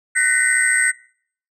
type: tone cluster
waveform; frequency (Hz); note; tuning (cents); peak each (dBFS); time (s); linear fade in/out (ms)
sine; 1509 / 1844 / 1918 / 2040 / 8270; F#6 / A#6 / A#6 / C7 / C9; +34 / -19 / +49 / -44 / -21; -20; 0.15-0.92; 20
effects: noise-tail reverb RT60 0.6 s tail -25 dB re dry + tanh soft clip ceiling -5 dBFS